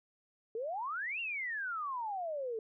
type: exponential two-way sweep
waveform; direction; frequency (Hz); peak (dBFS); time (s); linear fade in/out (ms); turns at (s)
sine; up then down; 429.4 to 2812 to 429.4; -35; 0.55-2.59; 2; 1.2
effects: none